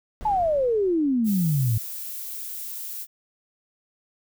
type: noise with exponential decay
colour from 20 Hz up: brown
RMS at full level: -35 dBFS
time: 0.21-1.92 s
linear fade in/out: 0 ms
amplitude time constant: 370 ms
type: exponential sweep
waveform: sine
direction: down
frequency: 880 to 106.2 Hz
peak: -19 dBFS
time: 0.25-1.78 s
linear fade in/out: 5 ms
type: noise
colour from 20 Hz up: violet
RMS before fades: -34 dBFS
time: 1.24-3.07 s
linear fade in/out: 50 ms
effects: none